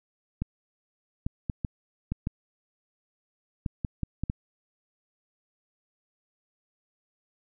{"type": "clicks", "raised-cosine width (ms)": 5, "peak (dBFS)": -16, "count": 11, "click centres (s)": [0.42, 1.265, 1.498, 1.648, 2.12, 2.271, 3.662, 3.848, 4.033, 4.236, 4.299], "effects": []}